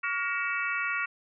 harmonic tone with a mistuned harmonic, 377.7 Hz, F#4, 36 cents sharp, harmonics 3 / 4 / 5 / 6 / 7, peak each -35 / -32 / -34 / -35 / -35 dBFS, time 0.03-1.06 s, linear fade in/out 10 ms, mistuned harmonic 4, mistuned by -110 cents, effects none

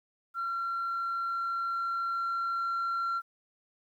sine tone with level ramp, 1367 Hz, F6, 37 cents flat, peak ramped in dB -29 to -26 dBFS, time 0.34-3.22 s, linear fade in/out 50 ms, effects tanh soft clip ceiling -27 dBFS + 11-bit

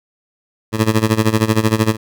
15% pulse tone with tremolo, 110 Hz, A2, in tune, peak -3 dBFS, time 0.72-1.97 s, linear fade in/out 50 ms, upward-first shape sine, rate 13 Hz, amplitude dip 85%, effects none

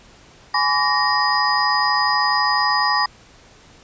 sine tone cluster, 835 / 1009 / 1141 / 1862 / 4952 Hz, G#5 / B5 / C#6 / A#6 / D#8, +9 / +37 / +50 / -2 / -9 cents, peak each -22 dBFS, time 0.54-3.06 s, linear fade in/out 5 ms, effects pink hiss -48 dBFS RMS until 3.83 s + resampled to 16000 Hz

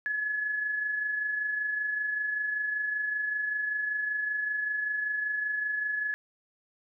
sine tone with amplitude modulation, 1702 Hz, G#6, 42 cents sharp, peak -26 dBFS, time 0.06-6.14 s, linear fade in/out 0 ms, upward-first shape sine, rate 25.2 Hz, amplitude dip 40%, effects none

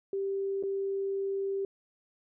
sine tone with dropouts, 392 Hz, G4, in tune, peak -29 dBFS, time 0.13-1.65 s, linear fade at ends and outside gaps 2 ms, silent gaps 0.627-0.635 s, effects none

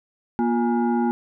sine tone with frequency modulation, 238.3 Hz, A#3, 38 cents sharp, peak -18 dBFS, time 0.39-1.11 s, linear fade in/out 0 ms, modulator 592 Hz, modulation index 0.95, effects none

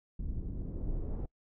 brown noise with low-pass filter sweep, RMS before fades -36 dBFS, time 0.19-1.26 s, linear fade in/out 5 ms, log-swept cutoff 210 to 610 Hz, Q 1, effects noise-tail reverb RT60 0.1 s tail -24 dB re dry

